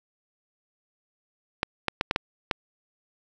clicks, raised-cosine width 0.3 ms, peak -7 dBFS, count 6, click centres 1.631 / 1.883 / 2.011 / 2.111 / 2.161 / 2.512 s, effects none

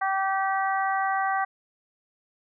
harmonic tone, 386.9 Hz, G4, 23 cents flat, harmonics 2 / 3 / 4 / 5, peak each -25 / -29 / -31 / -33 dBFS, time 0.01-1.45 s, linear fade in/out 10 ms, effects none

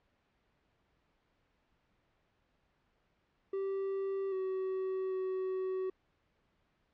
triangle tone with pitch steps, 389.2 / 378.1 / 375.7 Hz, G4 / F#4 / F#4, -12 / +38 / +26 cents, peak -31 dBFS, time 3.53-5.9 s, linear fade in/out 5 ms, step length 790 ms, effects pink hiss -75 dBFS RMS until 6.93 s + low-pass 3000 Hz 12 dB/octave

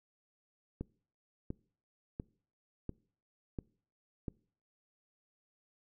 click train, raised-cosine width 3 ms, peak -25 dBFS, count 6, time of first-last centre 0.81-4.282 s, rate 1.44 Hz, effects noise-tail reverb RT60 0.5 s tail -24 dB re dry

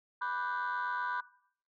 sine chord, G major seventh, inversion first, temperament equal, 987.8 / 1174.7 / 1480 / 1568 Hz, B5 / D6 / F#6 / G6, 0 / 0 / 0 / 0 cents, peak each -34 / -40 / -37 / -39 dBFS, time 0.21-1.21 s, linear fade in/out 10 ms, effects noise-tail reverb RT60 0.6 s tail -19 dB re dry + tanh soft clip ceiling -27 dBFS

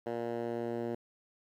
10% pulse tone with band-pass filter sweep, 117.7 Hz, A#2, 17 cents sharp, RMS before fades -36 dBFS, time 0.06-0.95 s, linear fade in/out 5 ms, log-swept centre 530 to 340 Hz, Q 1, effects 11-bit

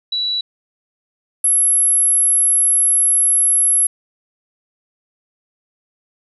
sine tone pair in turn, 3932 / 11166 Hz, B7 / F9, -8 / -1 cents, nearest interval octave + tritone, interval 1807 cents, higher second, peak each -17 / -11 dBFS, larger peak second, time 0.12-0.41 / 1.44-3.87 s, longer second, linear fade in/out 5 ms, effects none

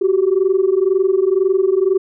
sine tone pair together, 370 / 392 Hz, F#4 / G4, 0 / 0 cents, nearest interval minor second, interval 100 cents, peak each -14 dBFS, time 0.01-1.98 s, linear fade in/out 10 ms, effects tanh soft clip ceiling -6 dBFS

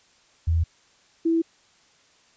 sine tone pair in turn, 82.41 / 329.6 Hz, E2 / E4, 0 / 0 cents, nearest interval 2 octaves, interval 2400 cents, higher second, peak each -18 dBFS, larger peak neither, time 0.47-0.64 / 1.25-1.42 s, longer neither, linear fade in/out 10 ms, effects white hiss -59 dBFS RMS until 2.36 s + resampled to 16000 Hz

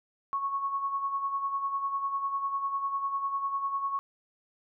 sine tone with tremolo, 1104 Hz, C#6, 7 cents flat, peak -26 dBFS, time 0.33-3.99 s, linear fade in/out 0 ms, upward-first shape sine, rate 10 Hz, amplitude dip 55%, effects none

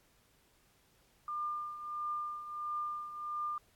sine tone with tremolo, 1200 Hz, D6, 37 cents sharp, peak -33 dBFS, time 1.28-3.58 s, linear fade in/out 2 ms, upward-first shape triangle, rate 1.5 Hz, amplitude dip 70%, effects pink hiss -69 dBFS RMS until 3.75 s + AAC 64 kbps

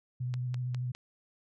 sine tone with vibrato, 124.9 Hz, B2, 20 cents sharp, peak -31 dBFS, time 0.2-0.92 s, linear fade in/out 10 ms, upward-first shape sine, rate 13 Hz, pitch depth 24 cents each way
click train, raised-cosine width 0.2 ms, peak -26 dBFS, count 4, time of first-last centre 0.34-0.95 s, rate 4.92 Hz
effects none

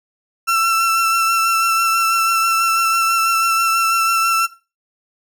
35% pulse tone with vibrato, 1341 Hz, E6, 29 cents sharp, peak -12 dBFS, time 0.47-4.47 s, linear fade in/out 20 ms, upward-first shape sine, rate 6.1 Hz, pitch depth 20 cents each way, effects noise-tail reverb RT60 0.3 s tail -17 dB re dry

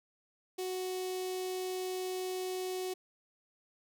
sawtooth tone with notch filter, 370.1 Hz, F#4, in tune, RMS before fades -37 dBFS, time 0.58-2.94 s, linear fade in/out 10 ms, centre 1400 Hz, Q 0.62, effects none

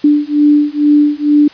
sine beating tone pair, 293.7 / 295.9 Hz, D4 / D4, 0 / +13 cents, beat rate 2.2 Hz, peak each -10 dBFS, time 0.04-1.48 s, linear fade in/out 5 ms, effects white hiss -38 dBFS RMS until 1.53 s + resampled to 11025 Hz

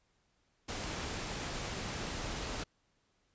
pink noise, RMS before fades -39 dBFS, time 0.68-2.64 s, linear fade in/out 10 ms, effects pink hiss -75 dBFS RMS until 3.34 s + resampled to 16000 Hz

